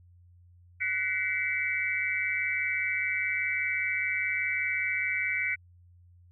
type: tone cluster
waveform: sine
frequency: 1497 / 1944 / 2089 / 2288 Hz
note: F#6 / B6 / C7 / D7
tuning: +20 / -28 / -3 / -46 cents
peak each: -36 / -34 / -32 / -30 dBFS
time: 0.8-5.56 s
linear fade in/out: 20 ms
effects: added 88 Hz sine -54 dBFS peak until 6.31 s